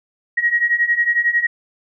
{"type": "beating tone pair", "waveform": "sine", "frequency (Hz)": [1889, 1900], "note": ["A#6", "A#6"], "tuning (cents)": [22, 33], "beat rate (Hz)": 11, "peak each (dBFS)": [-19, -16], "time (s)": [0.37, 1.47], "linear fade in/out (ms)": 10, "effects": []}